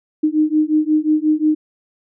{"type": "beating tone pair", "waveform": "sine", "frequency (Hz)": [304.9, 310.5], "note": ["D#4", "D#4"], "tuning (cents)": [-35, -3], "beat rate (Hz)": 5.6, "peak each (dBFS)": -16, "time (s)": [0.23, 1.55], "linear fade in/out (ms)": 10, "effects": []}